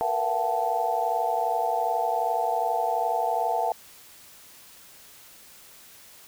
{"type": "tone cluster", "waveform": "sine", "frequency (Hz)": [461.8, 484.4, 684, 756, 875], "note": ["A#4", "B4", "F5", "F#5", "A5"], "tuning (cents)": [-16, -34, -36, 37, -10], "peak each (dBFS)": [-35, -34, -27, -28, -28], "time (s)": [0.01, 3.72], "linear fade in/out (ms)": 0, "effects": ["white hiss -50 dBFS RMS until 6.27 s"]}